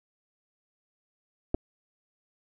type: clicks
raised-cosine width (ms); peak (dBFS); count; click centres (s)
2; -14; 2; 1.544 / 1.547
effects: none